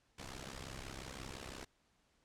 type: noise with amplitude modulation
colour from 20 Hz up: pink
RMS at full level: -44 dBFS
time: 0.18-1.65 s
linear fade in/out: 10 ms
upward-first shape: sine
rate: 65.8 Hz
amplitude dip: 85%
effects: pink hiss -75 dBFS RMS until 2.24 s + low-pass 8000 Hz 12 dB/octave